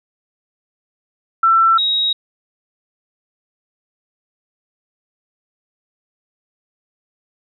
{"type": "tone pair in turn", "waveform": "sine", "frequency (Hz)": [1340, 3798], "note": ["E6", "A#7"], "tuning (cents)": [28, 32], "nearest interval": "octave + tritone", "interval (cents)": 1804, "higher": "second", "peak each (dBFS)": [-9, -14], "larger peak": "first", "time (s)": [[1.43, 1.78], [1.78, 2.13]], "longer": "neither", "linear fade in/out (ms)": 5, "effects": []}